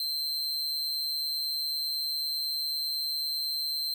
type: tone with amplitude modulation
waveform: 45% pulse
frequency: 4116 Hz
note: C8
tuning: 29 cents flat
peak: -26 dBFS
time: 0-3.94 s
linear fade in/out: 2 ms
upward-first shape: sine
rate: 150 Hz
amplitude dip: 50%
effects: none